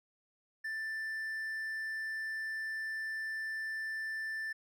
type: tone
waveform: triangle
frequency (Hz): 1770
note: A6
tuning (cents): +10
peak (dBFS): -34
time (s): 0.64-4.53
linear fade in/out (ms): 10
effects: none